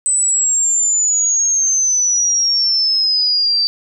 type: exponential sweep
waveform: sine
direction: down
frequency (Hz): 8090 to 4636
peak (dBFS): -12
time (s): 0.06-3.67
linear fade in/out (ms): 0
effects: none